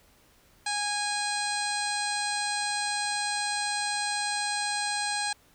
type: harmonic tone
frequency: 824 Hz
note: G#5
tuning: 14 cents flat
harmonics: 1 / 2 / 3 / 4 / 5 / 6 / 7 / 8 / 9 / 10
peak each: -32 / -34 / -38 / -42 / -34 / -41 / -44 / -43 / -43 / -36 dBFS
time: 0.66-5.33 s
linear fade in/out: 5 ms
effects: pink hiss -61 dBFS RMS until 5.54 s